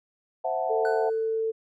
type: chord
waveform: sine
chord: F# half-diminished seventh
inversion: second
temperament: equal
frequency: 523.3 / 659.3 / 740 / 880 Hz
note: C5 / E5 / F#5 / A5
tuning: 0 / 0 / 0 / 0 cents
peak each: -32 / -29 / -29 / -34 dBFS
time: 0.44-1.1 s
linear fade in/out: 10 ms
type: tone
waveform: sine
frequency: 445.5 Hz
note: A4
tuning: 22 cents sharp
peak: -24 dBFS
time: 0.69-1.52 s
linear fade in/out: 20 ms
type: tone with exponential decay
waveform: triangle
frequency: 1493 Hz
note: F#6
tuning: 15 cents sharp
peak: -28 dBFS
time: 0.85-1.41 s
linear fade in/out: 1 ms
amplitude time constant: 120 ms
effects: none